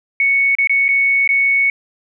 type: tone with dropouts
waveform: sine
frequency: 2218 Hz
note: C#7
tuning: in tune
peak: -11 dBFS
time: 0.2-1.7 s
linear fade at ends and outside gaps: 2 ms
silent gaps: 0.552-0.585 / 0.673-0.695 / 0.882-0.888 / 1.276-1.29 s
effects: none